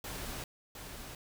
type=noise with echo; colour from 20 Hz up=pink; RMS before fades=-41 dBFS; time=0.04-0.44 s; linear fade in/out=2 ms; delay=710 ms; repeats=1; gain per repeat=-5 dB; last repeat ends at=1.15 s; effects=none